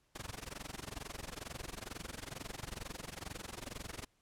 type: noise with amplitude modulation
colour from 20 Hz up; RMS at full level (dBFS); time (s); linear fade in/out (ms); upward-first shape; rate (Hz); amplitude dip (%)
pink; -42; 0.15-4.05; 5; sine; 22.2; 95
effects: pink hiss -75 dBFS RMS until 4.21 s + low-pass 11000 Hz 12 dB/octave